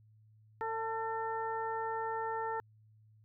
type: harmonic tone with a mistuned harmonic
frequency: 450 Hz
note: A4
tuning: 39 cents sharp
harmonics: 1 / 2 / 3 / 4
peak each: -39 / -36 / -43 / -45 dBFS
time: 0.61-2.6 s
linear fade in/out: 0 ms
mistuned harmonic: 2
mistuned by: -19 cents
effects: added 108 Hz sine -60 dBFS peak until 3.24 s